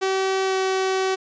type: tone with pitch glide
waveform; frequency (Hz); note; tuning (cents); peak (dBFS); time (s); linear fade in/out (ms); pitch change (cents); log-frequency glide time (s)
sawtooth; 382.6 to 379.7; G4 to F#4; -42 to +45; -16; 0.01-1.16; 20; -13; 0.44-0.55
effects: resampled to 16000 Hz